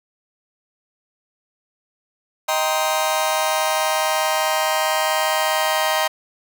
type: chord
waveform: sawtooth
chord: C minor seventh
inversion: first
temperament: just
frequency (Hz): 627.9 / 784.9 / 941.9 / 1046.5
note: Eb5 / G5 / Bb5 / C6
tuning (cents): +16 / +2 / +18 / 0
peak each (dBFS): -18 / -20 / -20 / -22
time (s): 2.48-6.08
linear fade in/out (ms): 10
effects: none